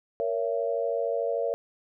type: chord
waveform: sine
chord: A# diminished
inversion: none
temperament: just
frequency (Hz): 466.2 / 559.4 / 671.3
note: A#4 / C#5 / E5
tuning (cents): 0 / +16 / +31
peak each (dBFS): -29 / -29 / -31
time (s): 0.2-1.54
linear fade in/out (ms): 0
effects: none